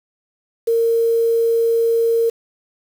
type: tone with quantisation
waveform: sine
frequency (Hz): 460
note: A#4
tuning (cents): -23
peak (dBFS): -13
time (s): 0.67-2.3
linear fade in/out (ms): 10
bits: 6
effects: none